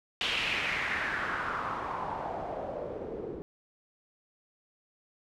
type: noise with low-pass filter sweep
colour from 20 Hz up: white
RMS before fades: -34 dBFS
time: 0.21-3.42 s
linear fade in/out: 0 ms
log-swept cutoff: 3100 to 380 Hz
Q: 3.5
effects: none